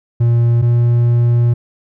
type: tone pair in turn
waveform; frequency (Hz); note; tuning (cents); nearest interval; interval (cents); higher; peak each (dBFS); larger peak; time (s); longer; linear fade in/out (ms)
triangle; 118.1 / 119.2; A#2 / A#2; +23 / +39; unison; 16; second; -7 / -7; neither; 0.2-0.62 / 0.62-1.54; second; 10
effects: none